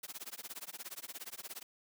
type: noise with tremolo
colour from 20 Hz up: white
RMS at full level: -43 dBFS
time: 0.03-1.63 s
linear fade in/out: 5 ms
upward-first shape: sine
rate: 17 Hz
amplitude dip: 100%
effects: high-pass 200 Hz 12 dB/octave